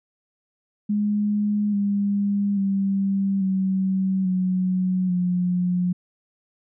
sine tone with pitch steps, 207.7 / 201.7 / 195.82 / 190.13 / 184.61 / 179.25 Hz, G#3 / G3 / G3 / F#3 / F#3 / F3, 0 / +50 / -2 / +47 / -4 / +45 cents, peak -19 dBFS, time 0.89-5.93 s, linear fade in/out 10 ms, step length 840 ms, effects none

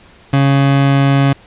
30% pulse tone, 138.4 Hz, C#3, 2 cents flat, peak -6 dBFS, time 0.33-1.33 s, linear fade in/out 5 ms, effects pink hiss -44 dBFS RMS until 1.46 s + resampled to 8000 Hz

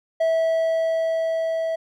triangle tone with level ramp, 652 Hz, E5, 19 cents flat, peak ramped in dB -15 to -20 dBFS, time 0.2-1.76 s, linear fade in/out 10 ms, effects none

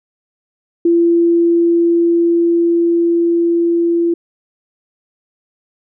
sine tone with level ramp, 339.7 Hz, F4, 48 cents flat, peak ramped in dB -8 to -11 dBFS, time 0.85-4.14 s, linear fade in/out 5 ms, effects none

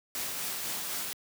white noise with tremolo, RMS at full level -34 dBFS, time 0.15-1.13 s, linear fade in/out 0 ms, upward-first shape sine, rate 4 Hz, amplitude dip 25%, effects high-pass 100 Hz 12 dB/octave

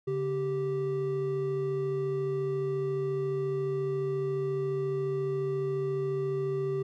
triangle tone pair together, 141.44 / 390 Hz, C#3 / G4, +35 / -9 cents, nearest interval octave + tritone, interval 1756 cents, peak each -32 / -27 dBFS, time 0.07-6.83 s, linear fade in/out 10 ms, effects none

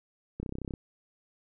clicks, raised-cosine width 3 ms, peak -23 dBFS, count 12, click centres 0.4 / 0.43 / 0.462 / 0.493 / 0.524 / 0.554 / 0.585 / 0.617 / 0.648 / 0.678 / 0.708 / 0.738 s, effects none

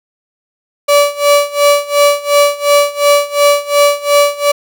35% pulse tone with tremolo, 577 Hz, D5, 31 cents flat, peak -3 dBFS, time 0.88-4.52 s, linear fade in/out 10 ms, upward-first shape sine, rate 2.8 Hz, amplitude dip 90%, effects none

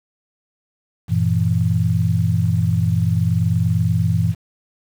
sine chord, E diminished, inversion first, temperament equal with one note detuned, 96.04 / 116.54 / 164.81 Hz, G2 / Bb2 / E3, -35 / 0 / 0 cents, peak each -19 dBFS, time 1.08-4.35 s, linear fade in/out 50 ms, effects 7-bit

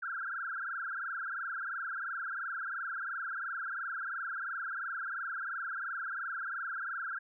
sine tone with frequency modulation, 1480 Hz, F#6, in tune, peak -35 dBFS, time 0.02-7.19 s, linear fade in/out 10 ms, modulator 22.9 Hz, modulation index 6.5, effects none

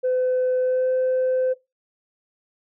sine tone with pitch glide, 508 to 513.9 Hz, B4 to C5, +49 to -31 cents, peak -17 dBFS, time 0.03-1.54 s, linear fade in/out 20 ms, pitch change +20 cents, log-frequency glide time 0.6-0.9 s, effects noise-tail reverb RT60 0.2 s tail -18 dB re dry + tanh soft clip ceiling -16 dBFS

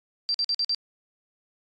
sine tone bursts, 4699 Hz, D8, in tune, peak -22 dBFS, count 5, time 0.29-0.747 s, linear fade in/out 0 ms, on 53 ms, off 48 ms, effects resampled to 16000 Hz

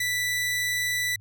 sawtooth tone, 1975.5 Hz, B6, in tune, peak -21 dBFS, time 0-1.16 s, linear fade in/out 5 ms, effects added 104 Hz sine -45 dBFS peak until 1.2 s

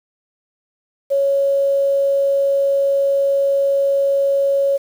sine tone with quantisation, 554.4 Hz, C#5, in tune, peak -13 dBFS, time 1.1-4.78 s, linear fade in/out 20 ms, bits 7, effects none

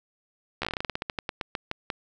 slowing click train, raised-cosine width 0.3 ms, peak -13 dBFS, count 20, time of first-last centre 0.62-1.902 s, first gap 13 ms, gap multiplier 1.16, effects none

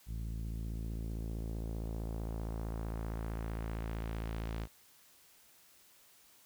sawtooth tone with low-pass filter sweep, 55.4 Hz, A1, 13 cents sharp, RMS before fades -39 dBFS, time 0.06-4.68 s, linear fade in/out 50 ms, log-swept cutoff 160 to 4600 Hz, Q 0.86, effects white hiss -63 dBFS RMS until 6.45 s

